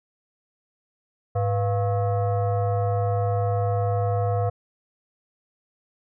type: tone with frequency modulation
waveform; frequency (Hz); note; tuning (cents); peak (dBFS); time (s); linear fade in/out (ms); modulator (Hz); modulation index
sine; 103.83; G#2; 0; -20; 1.35-4.5; 10; 596; 0.96
effects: none